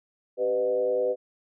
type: tone with frequency modulation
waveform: sine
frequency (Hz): 499.9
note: B4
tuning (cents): +21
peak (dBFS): -22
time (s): 0.37-1.16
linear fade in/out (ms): 50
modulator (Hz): 110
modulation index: 0.83
effects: none